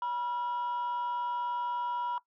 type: tone pair together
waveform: sine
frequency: 970 / 1371.8 Hz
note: B5 / F6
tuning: -31 / -31 cents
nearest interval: tritone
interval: 600 cents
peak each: -29 / -39 dBFS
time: 0.02-2.18 s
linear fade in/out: 2 ms
effects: noise-tail reverb RT60 0.1 s tail -19 dB re dry + tanh soft clip ceiling -28 dBFS